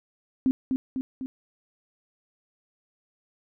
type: tone with echo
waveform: sine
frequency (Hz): 261.6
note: C4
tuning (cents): 0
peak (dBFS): -18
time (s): 0.46-0.51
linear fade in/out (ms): 0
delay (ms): 250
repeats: 3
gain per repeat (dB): -4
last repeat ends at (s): 1.26
effects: none